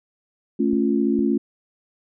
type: chord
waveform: sine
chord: A augmented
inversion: none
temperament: equal with one note detuned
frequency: 220 / 276.4 / 349.2 Hz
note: A3 / C#4 / E#4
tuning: 0 / -5 / 0 cents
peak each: -21 / -21 / -23 dBFS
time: 0.59-1.38 s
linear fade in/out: 10 ms
type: clicks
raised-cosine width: 3 ms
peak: -22 dBFS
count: 2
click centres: 0.733 / 1.19 s
effects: none